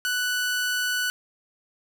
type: tone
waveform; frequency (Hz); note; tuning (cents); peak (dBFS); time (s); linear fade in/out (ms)
sawtooth; 1485; F#6; +6; -20; 0.05-1.1; 0
effects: none